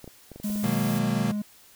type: clicks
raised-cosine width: 2 ms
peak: -28 dBFS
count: 8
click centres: 0.043 / 0.077 / 0.317 / 0.36 / 0.4 / 0.501 / 0.559 / 0.675 s
type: noise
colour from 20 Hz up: blue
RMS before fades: -39 dBFS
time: 0.43-0.99 s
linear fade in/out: 5 ms
type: tone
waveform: triangle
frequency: 208.1 Hz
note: G#3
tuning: 4 cents sharp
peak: -24 dBFS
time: 0.44-1.42 s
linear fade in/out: 5 ms
type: chord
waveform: square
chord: B major seventh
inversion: none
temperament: equal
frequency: 123.47 / 155.56 / 185 / 233.1 Hz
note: B2 / D#3 / F#3 / A#3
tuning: 0 / 0 / 0 / 0 cents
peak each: -31 / -32 / -33 / -31 dBFS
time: 0.63-1.32 s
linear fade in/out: 10 ms
effects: white hiss -54 dBFS RMS until 1.75 s